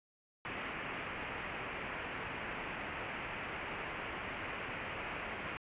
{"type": "low-pass noise", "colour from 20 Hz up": "white", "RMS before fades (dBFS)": -42, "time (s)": [0.45, 5.57], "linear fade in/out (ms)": 0, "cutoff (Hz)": 2700, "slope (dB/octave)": 48, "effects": ["resampled to 8000 Hz"]}